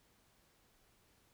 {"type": "silence", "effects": ["pink hiss -71 dBFS RMS until 1.33 s"]}